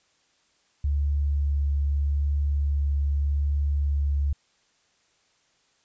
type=tone with vibrato; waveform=sine; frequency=71.5 Hz; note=D2; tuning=46 cents flat; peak=-21 dBFS; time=0.84-4.33 s; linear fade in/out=5 ms; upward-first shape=triangle; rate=0.82 Hz; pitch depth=12 cents each way; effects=white hiss -66 dBFS RMS until 5.84 s + resampled to 16000 Hz